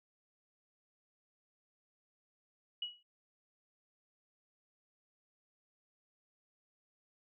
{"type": "tone with exponential decay", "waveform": "sine", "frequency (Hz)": 2918, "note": "F#7", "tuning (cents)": -25, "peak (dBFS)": -33, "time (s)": [2.82, 3.03], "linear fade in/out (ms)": 5, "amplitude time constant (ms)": 44, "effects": []}